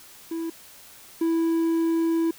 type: tone pair in turn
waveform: triangle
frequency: 329.6 / 329.6 Hz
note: E4 / E4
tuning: 0 / 0 cents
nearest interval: unison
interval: 0 cents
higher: neither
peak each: -25 / -18 dBFS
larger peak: second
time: 0.31-0.5 / 1.21-2.31 s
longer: second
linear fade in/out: 5 ms
effects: white hiss -48 dBFS RMS until 2.38 s